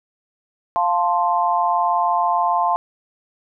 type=chord; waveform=sine; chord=F major; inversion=none; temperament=equal; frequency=698.5 / 880 / 1046.5 Hz; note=F5 / A5 / C6; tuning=0 / 0 / 0 cents; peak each=-20 dBFS; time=0.76-2.76 s; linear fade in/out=0 ms; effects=none